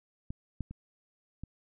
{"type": "clicks", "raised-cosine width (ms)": 5, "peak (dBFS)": [-25, -22, -30, -28], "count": 4, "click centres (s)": [0.305, 0.607, 0.71, 1.436], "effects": []}